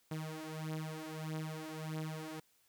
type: beating tone pair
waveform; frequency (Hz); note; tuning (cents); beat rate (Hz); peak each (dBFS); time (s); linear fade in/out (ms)
sawtooth; 156.2 / 157.8; D#3 / D#3; +7 / +25; 1.6; -39 / -39; 0.11-2.4; 5
effects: white hiss -72 dBFS RMS until 2.68 s